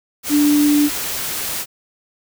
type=tone in noise; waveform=sine; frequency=293.7 Hz; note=D4; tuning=in tune; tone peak=-11 dBFS; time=0.29-0.9 s; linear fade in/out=50 ms; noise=white; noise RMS=-24 dBFS; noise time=0.23-1.66 s; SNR=+10 dB; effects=none